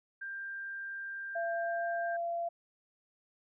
sine tone, 1588 Hz, G6, 22 cents sharp, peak -38 dBFS, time 0.21-2.17 s, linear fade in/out 10 ms
sine tone with pitch glide, 677 to 683.3 Hz, E5 to F5, +46 to -38 cents, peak -32 dBFS, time 1.35-2.49 s, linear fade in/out 10 ms, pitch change +16 cents, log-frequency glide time 1.52-1.86 s
effects none

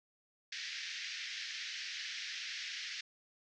pink band-pass noise, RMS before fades -43 dBFS, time 0.52-3.01 s, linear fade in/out 5 ms, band 1700 to 5900 Hz, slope 48 dB/octave, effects none

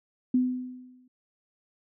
sine tone with exponential decay, 252.4 Hz, B3, 38 cents sharp, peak -18 dBFS, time 0.34-1.08 s, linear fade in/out 5 ms, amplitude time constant 160 ms, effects none

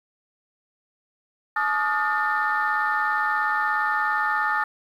sine tone cluster, 856 / 1165 / 1242 / 1424 / 1794 Hz, A5 / D6 / D#6 / F6 / A6, -48 / -14 / -3 / +33 / +33 cents, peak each -26 / -33 / -25 / -27 / -25 dBFS, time 1.56-4.64 s, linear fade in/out 5 ms, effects tanh soft clip ceiling -13 dBFS + 9-bit

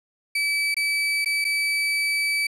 35% pulse tone with dropouts, 2300 Hz, D7, 37 cents flat, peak -19 dBFS, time 0.35-2.47 s, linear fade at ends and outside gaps 5 ms, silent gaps 0.744-0.766 / 1.247-1.258 / 1.444-1.449 s, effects low-pass 11000 Hz 12 dB/octave

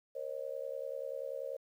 sine tone with amplitude modulation, 542 Hz, C#5, 39 cents flat, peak -33 dBFS, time 0.15-1.57 s, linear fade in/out 10 ms, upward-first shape sine, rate 70.3 Hz, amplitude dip 100%, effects 11-bit

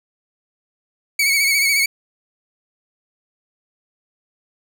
sawtooth tone with vibrato, 2232 Hz, C#7, 11 cents sharp, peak -11 dBFS, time 1.19-1.86 s, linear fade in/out 5 ms, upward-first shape sine, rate 14 Hz, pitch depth 51 cents each way, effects none

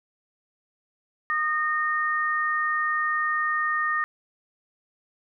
sine tone pair together, 1228.1 / 1840 Hz, D#6 / A#6, -23 / -23 cents, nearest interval perfect fifth, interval 700 cents, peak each -25 dBFS, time 1.3-4.04 s, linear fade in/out 0 ms, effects none

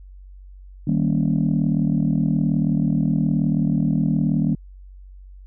sine chord, Eb dominant seventh, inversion none, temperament just, 155.56 / 194.45 / 233.3 / 280 Hz, Eb3 / G3 / Bb3 / Db4, 0 / -14 / +2 / +18 cents, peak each -20 / -21 / -22 / -24 dBFS, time 0.87-4.55 s, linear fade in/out 5 ms, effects tanh soft clip ceiling -10 dBFS + added 47 Hz sine -39 dBFS peak until 5.46 s

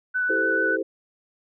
sine tone with vibrato, 1493 Hz, F#6, 15 cents sharp, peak -21 dBFS, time 0.14-0.77 s, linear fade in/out 20 ms, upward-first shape square, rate 6.9 Hz, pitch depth 8 cents each way
sine chord, A minor seventh, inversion second, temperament equal with one note detuned, 329.6 / 392 / 440 / 516.6 Hz, E4 / G4 / A4 / C5, 0 / 0 / 0 / -22 cents, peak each -29 dBFS, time 0.29-0.83 s, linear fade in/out 10 ms
effects none

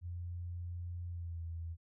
sine tone with pitch glide, 87.31 to 83.22 Hz, F2 to E2, 0 to +17 cents, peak -39 dBFS, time 0.01-1.77 s, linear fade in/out 50 ms, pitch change -83 cents, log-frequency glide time 1.08-1.42 s, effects none

